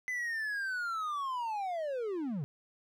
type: linear sweep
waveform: triangle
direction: down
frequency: 2029 to 128.5 Hz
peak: -31 dBFS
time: 0.08-2.44 s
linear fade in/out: 0 ms
effects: none